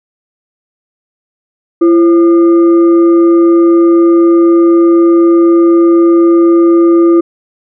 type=tone with frequency modulation; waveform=sine; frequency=338 Hz; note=E4; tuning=43 cents sharp; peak=-3 dBFS; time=1.81-7.21 s; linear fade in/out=10 ms; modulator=872 Hz; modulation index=0.28; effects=none